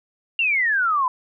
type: exponential sweep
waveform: sine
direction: down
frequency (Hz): 2819 to 987.8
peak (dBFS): -17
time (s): 0.39-1.08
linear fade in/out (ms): 2
effects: none